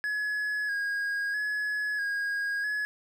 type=tone with vibrato; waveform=triangle; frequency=1665 Hz; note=G#6; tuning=4 cents sharp; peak=-26 dBFS; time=0.04-2.85 s; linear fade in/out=0 ms; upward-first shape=square; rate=0.77 Hz; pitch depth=29 cents each way; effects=none